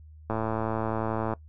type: click train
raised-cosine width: 1 ms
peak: -15 dBFS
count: 116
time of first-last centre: 0.3-1.336 s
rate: 111 Hz
effects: noise-tail reverb RT60 0.1 s tail -20 dB re dry + added 77 Hz sine -46 dBFS peak until 1.48 s